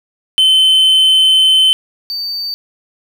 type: tone pair in turn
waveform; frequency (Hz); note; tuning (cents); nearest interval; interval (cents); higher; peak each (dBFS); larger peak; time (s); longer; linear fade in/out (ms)
triangle; 3066 / 4594; G7 / D8; -39 / -39; perfect fifth; 700; second; -5 / -17; first; 0.38-1.73 / 2.1-2.54; first; 0
effects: 7-bit